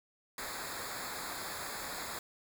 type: noise with comb filter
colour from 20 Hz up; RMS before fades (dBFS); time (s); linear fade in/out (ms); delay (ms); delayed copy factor
pink; -41; 0.38-2.19; 2; 0.34; -0.85
effects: none